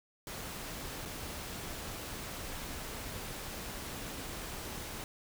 pink noise with dropouts, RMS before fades -42 dBFS, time 0.27-5.04 s, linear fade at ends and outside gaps 1 ms, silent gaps 1.053-1.057 s, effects none

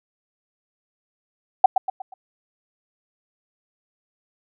sine tone with echo, 760 Hz, F#5, 46 cents sharp, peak -5 dBFS, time 1.64-1.66 s, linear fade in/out 5 ms, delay 120 ms, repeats 4, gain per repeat -8 dB, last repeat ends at 2.14 s, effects none

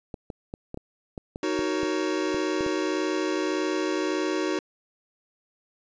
clicks, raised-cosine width 2 ms, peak -21 dBFS, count 12, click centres 0.142 / 0.302 / 0.539 / 0.744 / 0.774 / 1.178 / 1.359 / 1.592 / 1.832 / 2.345 / 2.608 / 2.664 s
square chord, D# minor seventh, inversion none, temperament equal with one note detuned, 311.1 / 372.8 / 466.2 / 554.4 Hz, D#4 / F#4 / A#4 / C#5, 0 / +13 / 0 / 0 cents, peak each -29 / -29 / -35 / -35 dBFS, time 1.43-4.59 s, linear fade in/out 2 ms
effects resampled to 16000 Hz + 9-bit

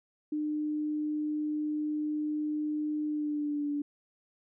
sine tone with pitch glide, 302 to 290.2 Hz, D4 to D4, +48 to -21 cents, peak -29 dBFS, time 0.32-3.82 s, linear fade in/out 5 ms, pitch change -69 cents, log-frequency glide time 3.06-3.71 s, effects none

